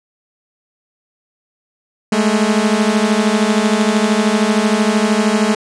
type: beating tone pair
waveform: sawtooth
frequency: 207.7 / 220.7 Hz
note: G#3 / A3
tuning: 0 / +5 cents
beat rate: 13 Hz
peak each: -11 dBFS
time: 2.12-5.55 s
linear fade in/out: 5 ms
effects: resampled to 22050 Hz